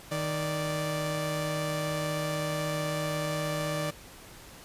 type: tone pair together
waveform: sawtooth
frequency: 155.56 / 586.1 Hz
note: D#3 / D5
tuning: 0 / -4 cents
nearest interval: octave + major seventh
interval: 2296 cents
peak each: -28 dBFS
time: 0.11-3.91 s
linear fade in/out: 10 ms
effects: pink hiss -49 dBFS RMS until 4.64 s + resampled to 32000 Hz